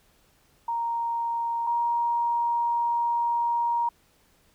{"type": "tone pair in turn", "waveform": "sine", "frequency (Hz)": [932.3, 942], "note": ["A#5", "A#5"], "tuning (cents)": [0, 18], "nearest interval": "unison", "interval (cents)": 18, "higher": "second", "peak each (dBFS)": [-25, -22], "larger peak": "second", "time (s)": [[0.68, 1.67], [1.67, 3.89]], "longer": "second", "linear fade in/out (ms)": 5, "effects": ["pink hiss -63 dBFS RMS until 4.54 s"]}